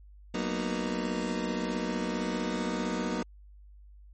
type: chord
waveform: 30% pulse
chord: B major seventh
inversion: second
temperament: just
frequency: 185.21 / 231.5 / 246.9 / 308.7 Hz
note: F#3 / A#3 / B3 / D#4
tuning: +2 / -12 / 0 / -14 cents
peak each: -32 / -32 / -33 / -34 dBFS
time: 0.34-3.23 s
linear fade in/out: 5 ms
effects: added 50 Hz sine -49 dBFS peak until 4.13 s + MP3 32 kbps